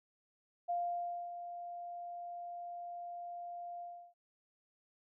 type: tone with ADSR envelope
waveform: sine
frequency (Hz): 698.5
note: F5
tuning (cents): 0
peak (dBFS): -32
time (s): 0.68-4.14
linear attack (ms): 20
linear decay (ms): 600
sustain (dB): -10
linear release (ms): 330
effects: none